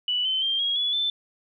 sine tone with pitch steps, 2961 / 3067 / 3177 / 3291 / 3409 / 3531 Hz, F#7 / G7 / G7 / G#7 / G#7 / A7, +1 / -38 / +23 / -16 / +45 / +5 cents, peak -22 dBFS, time 0.08-1.1 s, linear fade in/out 2 ms, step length 170 ms, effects none

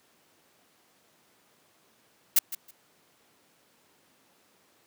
blue noise with echo, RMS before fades -19 dBFS, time 2.36-2.39 s, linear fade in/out 5 ms, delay 160 ms, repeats 2, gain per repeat -15 dB, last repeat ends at 2.71 s, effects pink hiss -64 dBFS RMS until 4.86 s + high-pass 200 Hz 12 dB/octave

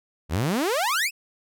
sawtooth exponential sweep, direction up, 69.3 to 2729 Hz, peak -18 dBFS, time 0.29-1.11 s, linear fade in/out 50 ms, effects none

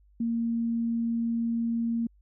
sine tone, 231.5 Hz, A#3, 12 cents flat, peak -25 dBFS, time 0.2-2.07 s, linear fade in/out 5 ms, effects added 50 Hz sine -57 dBFS peak until 2.21 s

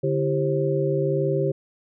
sine tone cluster, 146.1 / 332.1 / 393.5 / 533 Hz, D3 / E4 / G4 / C5, -9 / +13 / +7 / +32 cents, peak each -24 / -30 / -24 / -26 dBFS, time 0.03-1.52 s, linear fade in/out 10 ms, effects none

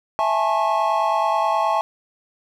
triangle chord, A major seventh, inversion second, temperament equal with one note detuned, 659.3 / 830.6 / 880 / 1088.4 Hz, E5 / G#5 / A5 / C#6, 0 / 0 / 0 / -32 cents, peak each -21 dBFS, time 0.19-1.81 s, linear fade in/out 0 ms, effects none

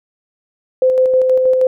sine tone with tremolo, 515 Hz, C5, 28 cents flat, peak -8 dBFS, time 0.82-1.67 s, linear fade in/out 2 ms, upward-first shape square, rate 6.3 Hz, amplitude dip 30%, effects none

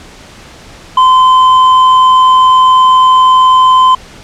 triangle tone with hard clipping, 1028 Hz, C6, 31 cents flat, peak -4 dBFS, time 0.97-3.95 s, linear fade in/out 5 ms, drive 8 dB, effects pink hiss -34 dBFS RMS until 4.23 s + low-pass 7000 Hz 12 dB/octave

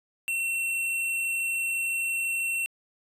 sine tone with hard clipping, 2713 Hz, E7, 49 cents sharp, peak -27 dBFS, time 0.28-2.66 s, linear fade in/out 0 ms, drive 16 dB, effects resampled to 32000 Hz

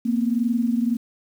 sine tone pair together, 231.2 / 252.9 Hz, A#3 / B3, -14 / +41 cents, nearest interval major second, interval 155 cents, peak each -20 / -24 dBFS, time 0.05-0.97 s, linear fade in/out 10 ms, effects 8-bit

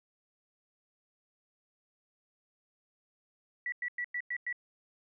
sine tone bursts, 1950 Hz, B6, 23 cents flat, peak -32 dBFS, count 6, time 3.66-4.527 s, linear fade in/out 2 ms, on 62 ms, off 99 ms, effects none

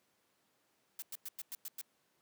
blue noise bursts, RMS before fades -43 dBFS, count 7, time 0.99-1.814 s, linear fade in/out 2 ms, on 32 ms, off 100 ms, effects pink hiss -75 dBFS RMS until 2.21 s + high-pass 200 Hz 12 dB/octave

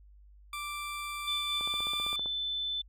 20% pulse tone with pitch glide, 1174.7 to 1186.3 Hz, D6 to D6, 0 to +17 cents, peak -31 dBFS, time 0.53-2.16 s, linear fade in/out 2 ms, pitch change +17 cents, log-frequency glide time 1.54-1.91 s
sine tone, 3520 Hz, A7, in tune, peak -31 dBFS, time 1.27-2.82 s, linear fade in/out 10 ms
click train, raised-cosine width 1 ms, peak -30 dBFS, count 11, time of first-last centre 1.61-2.259 s, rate 15.4 Hz
effects added 50 Hz sine -53 dBFS peak until 2.88 s

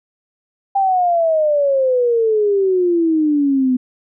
sine exponential sweep, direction down, 797 to 249.8 Hz, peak -12 dBFS, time 0.75-3.77 s, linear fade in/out 10 ms, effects none

